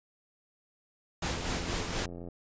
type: noise with tremolo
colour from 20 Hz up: pink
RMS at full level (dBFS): -32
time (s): 1.22-2.06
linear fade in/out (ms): 5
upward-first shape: sine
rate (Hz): 4.2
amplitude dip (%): 45
type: click train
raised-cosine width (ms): 2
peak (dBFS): -30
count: 90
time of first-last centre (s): 1.26-2.287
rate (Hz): 86.7
effects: resampled to 16000 Hz

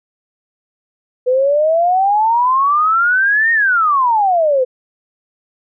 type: exponential two-way sweep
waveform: sine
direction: up then down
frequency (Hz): 493.9 to 1864.7 to 493.9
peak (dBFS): -10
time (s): 1.26-4.65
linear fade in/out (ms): 20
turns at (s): 3.52
effects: none

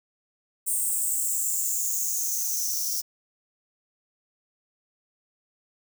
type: noise with high-pass filter sweep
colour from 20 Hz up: violet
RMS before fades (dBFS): -27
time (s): 0.66-3.02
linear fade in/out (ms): 20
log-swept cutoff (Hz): 8700 to 5500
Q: 7.8
effects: none

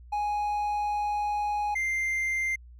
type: tone pair in turn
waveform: triangle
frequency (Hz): 830.6 / 2093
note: G#5 / C7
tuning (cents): 0 / 0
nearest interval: octave + major third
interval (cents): 1600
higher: second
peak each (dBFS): -24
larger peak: neither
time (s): 0.12-1.75 / 1.75-2.56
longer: first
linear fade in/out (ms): 10
effects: added 60 Hz sine -46 dBFS peak until 2.79 s

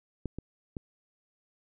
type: clicks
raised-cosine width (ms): 3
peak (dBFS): -20 / -24 / -23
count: 3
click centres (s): 0.257 / 0.386 / 0.768
effects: none

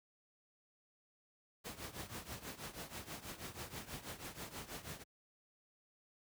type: noise with tremolo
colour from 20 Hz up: pink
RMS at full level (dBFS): -44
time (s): 1.64-5.04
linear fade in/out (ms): 20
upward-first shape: triangle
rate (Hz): 6.2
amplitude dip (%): 85
effects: high-pass 60 Hz 12 dB/octave

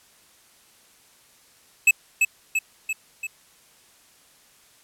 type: tone with echo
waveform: square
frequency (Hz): 2600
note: E7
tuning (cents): -24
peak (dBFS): -12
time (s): 1.87-1.91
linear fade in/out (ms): 5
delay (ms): 340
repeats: 4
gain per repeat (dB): -4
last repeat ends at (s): 3.27
effects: white hiss -56 dBFS RMS until 4.83 s + low-pass 12000 Hz 12 dB/octave

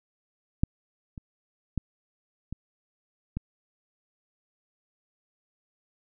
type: clicks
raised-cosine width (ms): 5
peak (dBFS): -9 / -27 / -15 / -22 / -18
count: 5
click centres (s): 0.635 / 1.178 / 1.777 / 2.526 / 3.37
effects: none

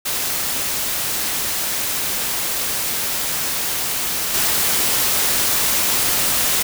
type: noise with level steps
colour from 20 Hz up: white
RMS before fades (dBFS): -22 / -18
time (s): 0.05-6.63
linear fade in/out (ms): 10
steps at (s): 4.34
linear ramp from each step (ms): 5
effects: none

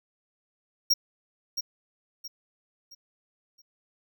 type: tone with echo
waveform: square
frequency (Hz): 5588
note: F8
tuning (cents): 0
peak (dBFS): -19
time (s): 0.9-0.94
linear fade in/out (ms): 10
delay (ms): 670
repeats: 4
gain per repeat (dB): -9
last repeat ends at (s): 3.62
effects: none

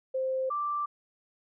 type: tone pair in turn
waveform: sine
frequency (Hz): 523.3 / 1174.8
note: C5 / D6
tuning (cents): 0 / 0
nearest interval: octave + major second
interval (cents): 1400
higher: second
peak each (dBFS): -27 / -28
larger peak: first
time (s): 0.14-0.5 / 0.5-0.86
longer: neither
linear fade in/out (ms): 10
effects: none

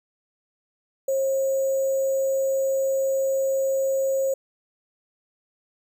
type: tone with sample-and-hold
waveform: sine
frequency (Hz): 538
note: C5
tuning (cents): +48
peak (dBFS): -20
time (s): 1.08-4.34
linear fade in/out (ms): 5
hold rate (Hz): 7350
effects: none

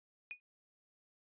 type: tone with exponential decay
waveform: sine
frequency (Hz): 2468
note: D#7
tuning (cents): -15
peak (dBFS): -37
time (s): 0.31-0.4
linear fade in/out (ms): 0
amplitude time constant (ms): 19
effects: tanh soft clip ceiling -34 dBFS + resampled to 8000 Hz

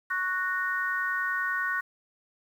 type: harmonic tone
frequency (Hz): 370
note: F#4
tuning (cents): 0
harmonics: 3 / 4 / 5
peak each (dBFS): -33 / -29 / -31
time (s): 0.1-1.81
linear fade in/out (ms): 10
effects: 9-bit

